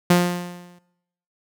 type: tone with exponential decay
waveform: sawtooth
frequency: 176.5 Hz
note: F3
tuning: 19 cents sharp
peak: -7 dBFS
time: 0.1-0.79 s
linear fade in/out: 5 ms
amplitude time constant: 150 ms
effects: noise-tail reverb RT60 0.8 s tail -18 dB re dry